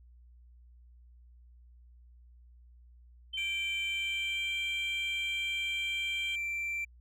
sine tone with pitch glide, 3091 to 3169 Hz, G7 to G7, -25 to +18 cents, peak -34 dBFS, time 3.33-6.36 s, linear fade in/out 10 ms, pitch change +43 cents, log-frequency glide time 3.85-4.58 s
triangle tone, 2349 Hz, D7, in tune, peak -30 dBFS, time 3.37-6.85 s, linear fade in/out 10 ms
effects tanh soft clip ceiling -26 dBFS + added 60 Hz sine -54 dBFS peak until 7 s

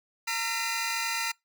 20% pulse tone cluster, 921 / 1365 / 2023 / 2411 Hz, A#5 / F6 / B6 / D7, -21 / -40 / +41 / +45 cents, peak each -29 dBFS, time 0.27-1.32 s, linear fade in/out 10 ms, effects noise-tail reverb RT60 0.2 s tail -26 dB re dry

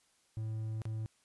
triangle tone with dropouts, 110 Hz, A2, in tune, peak -33 dBFS, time 0.37-1.06 s, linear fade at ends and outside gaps 0 ms, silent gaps 0.818-0.854 s, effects white hiss -71 dBFS RMS until 1.24 s + resampled to 24000 Hz

